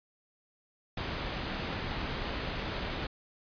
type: low-pass noise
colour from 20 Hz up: pink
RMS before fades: -36 dBFS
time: 0.97-3.07 s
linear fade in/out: 5 ms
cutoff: 4400 Hz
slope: 24 dB/octave
effects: resampled to 11025 Hz